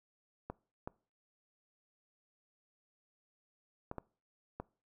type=clicks; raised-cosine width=1 ms; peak=-26 dBFS; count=5; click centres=0.5 / 0.875 / 3.914 / 3.983 / 4.6 s; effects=noise-tail reverb RT60 0.4 s tail -23 dB re dry